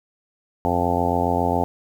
harmonic tone, 87.31 Hz, F2, in tune, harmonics 1 / 2 / 3 / 4 / 5 / 6 / 7 / 8 / 9 / 10, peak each -27 / -29 / -26 / -31 / -28 / -28 / -31 / -26 / -26 / -26 dBFS, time 0.65-1.64 s, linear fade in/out 0 ms, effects 8-bit

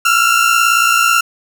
30% pulse tone pair together, 1341.7 / 1400 Hz, E6 / F6, +30 / +4 cents, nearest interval minor second, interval 74 cents, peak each -10 dBFS, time 0.05-1.21 s, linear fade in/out 5 ms, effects none

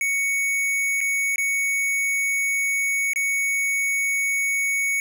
square tone with dropouts, 2226 Hz, C#7, 7 cents sharp, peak -21 dBFS, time 0.01-5 s, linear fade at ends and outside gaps 1 ms, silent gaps 1.006-1.012 / 1.359-1.381 / 3.134-3.159 s, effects none

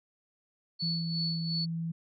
sine tone with tremolo, 4435 Hz, C#8, in tune, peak -30 dBFS, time 0.79-1.66 s, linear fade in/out 20 ms, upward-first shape sine, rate 2.8 Hz, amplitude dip 65%
sine tone with pitch glide, 167 to 165.37 Hz, E3 to E3, +23 to +6 cents, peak -31 dBFS, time 0.82-1.92 s, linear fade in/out 10 ms, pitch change -17 cents, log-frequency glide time 0.98-1.23 s
effects none

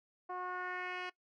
10% pulse tone with low-pass filter sweep, 363.1 Hz, F#4, 33 cents flat, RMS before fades -41 dBFS, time 0.29-1.1 s, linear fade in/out 10 ms, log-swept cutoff 910 to 3400 Hz, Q 2.2, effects noise-tail reverb RT60 0.1 s tail -20 dB re dry

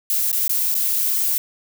violet noise with dropouts, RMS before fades -20 dBFS, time 0.1-1.38 s, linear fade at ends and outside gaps 1 ms, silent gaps 0.316-0.328 / 0.479-0.494 / 0.743-0.751 s, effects none

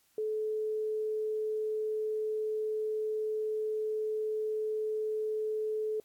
sine tone, 431.9 Hz, A4, 32 cents flat, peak -30 dBFS, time 0.18-6 s, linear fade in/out 2 ms, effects white hiss -69 dBFS RMS until 6.04 s + AAC 64 kbps

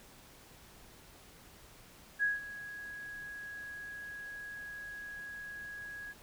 sine tone with ADSR envelope, 1661 Hz, G#6, in tune, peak -26 dBFS, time 2.19-6.14 s, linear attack 39 ms, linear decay 170 ms, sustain -16 dB, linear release 34 ms, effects pink hiss -57 dBFS RMS until 6.22 s

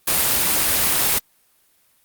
white noise, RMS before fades -18 dBFS, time 0.07-1.19 s, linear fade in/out 10 ms, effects white hiss -60 dBFS RMS until 2.04 s + Opus 32 kbps

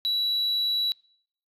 sine tone, 3923 Hz, B7, 12 cents flat, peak -21 dBFS, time 0.05-0.92 s, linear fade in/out 0 ms, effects noise-tail reverb RT60 0.6 s tail -26 dB re dry + tanh soft clip ceiling -21 dBFS

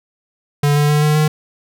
square tone with pitch steps, 145.1 / 147.04 / 149.01 / 151 / 153.02 Hz, D3 / D3 / D3 / D3 / D#3, -21 / +2 / +25 / +48 / -29 cents, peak -12 dBFS, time 0.63-1.28 s, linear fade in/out 5 ms, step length 130 ms, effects none

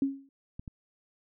sine tone with exponential decay, 273.8 Hz, C#4, 21 cents flat, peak -21 dBFS, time 0.02-0.29 s, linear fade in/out 2 ms, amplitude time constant 58 ms
clicks, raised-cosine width 5 ms, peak -27 / -28 dBFS, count 2, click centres 0.595 / 0.678 s
effects none

